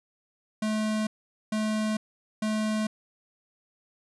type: tone bursts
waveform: square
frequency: 215.7 Hz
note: A3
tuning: 34 cents flat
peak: -26 dBFS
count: 3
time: 0.62-2.87 s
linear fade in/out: 5 ms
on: 450 ms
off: 450 ms
effects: resampled to 24000 Hz